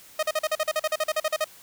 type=tone bursts; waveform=sawtooth; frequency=622.3 Hz; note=D#5; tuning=in tune; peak=-18 dBFS; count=16; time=0.19-1.444 s; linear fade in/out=5 ms; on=39 ms; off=42 ms; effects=white hiss -50 dBFS RMS until 1.62 s